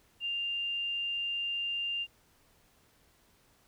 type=tone; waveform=sine; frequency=2795 Hz; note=F7; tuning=1 cent sharp; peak=-31 dBFS; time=0.2-2.07 s; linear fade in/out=50 ms; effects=pink hiss -66 dBFS RMS until 3.67 s